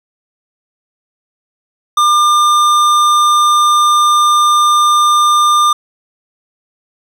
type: tone with hard clipping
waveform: sine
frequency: 1200 Hz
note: D6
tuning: 37 cents sharp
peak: -9 dBFS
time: 1.97-5.73 s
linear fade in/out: 5 ms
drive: 14 dB
effects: none